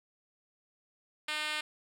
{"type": "tone with band-pass filter", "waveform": "5% pulse", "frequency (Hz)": 304, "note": "D#4", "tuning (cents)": -40, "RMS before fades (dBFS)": -35, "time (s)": [1.28, 1.61], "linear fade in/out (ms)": 5, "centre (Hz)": 3100, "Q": 0.61, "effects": []}